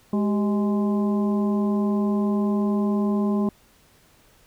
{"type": "harmonic tone with a mistuned harmonic", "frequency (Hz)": 207.7, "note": "G#3", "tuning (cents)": 0, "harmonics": [1, 2, 3, 4, 5], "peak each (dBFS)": [-20, -28, -35, -38, -36], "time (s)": [0.13, 3.49], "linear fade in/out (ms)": 2, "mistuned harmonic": 2, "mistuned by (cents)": -100, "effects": ["pink hiss -57 dBFS RMS until 4.46 s"]}